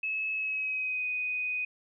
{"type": "tone with pitch glide", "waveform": "sine", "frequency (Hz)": [2588, 2494], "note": ["E7", "D#7"], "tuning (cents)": [-32, 3], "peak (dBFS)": -29, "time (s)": [0.03, 1.65], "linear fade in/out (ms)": 5, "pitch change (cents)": -65, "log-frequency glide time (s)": [0.33, 1.07], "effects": []}